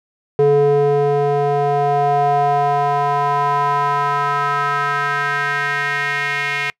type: tone with band-pass filter sweep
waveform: square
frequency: 143.3 Hz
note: D3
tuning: 42 cents flat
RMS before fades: -17 dBFS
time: 0.39-6.7 s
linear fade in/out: 0 ms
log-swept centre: 440 to 2200 Hz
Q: 3.4
effects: noise-tail reverb RT60 0.1 s tail -24 dB re dry